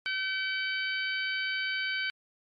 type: harmonic tone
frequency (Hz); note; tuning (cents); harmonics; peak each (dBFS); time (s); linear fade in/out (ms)
765; G5; -42; 2 / 3 / 4 / 5 / 6; -32 / -34 / -36 / -45 / -40; 0.06-2.1; 0
effects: MP3 48 kbps